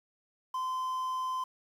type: tone with quantisation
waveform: triangle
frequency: 1030 Hz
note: C6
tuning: 28 cents flat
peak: -29 dBFS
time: 0.54-1.44 s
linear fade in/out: 5 ms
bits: 9
effects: none